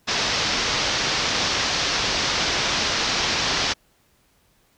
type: low-pass noise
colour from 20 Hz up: white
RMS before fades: -23 dBFS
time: 0.07-3.74 s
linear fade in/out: 20 ms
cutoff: 5900 Hz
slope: 48 dB/octave
effects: pink hiss -62 dBFS RMS until 4.77 s